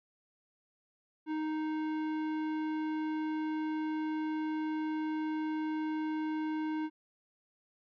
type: tone with tanh clipping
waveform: sine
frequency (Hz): 310.9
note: D#4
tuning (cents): -1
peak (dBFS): -34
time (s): 1.26-6.9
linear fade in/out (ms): 50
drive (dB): 15
effects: none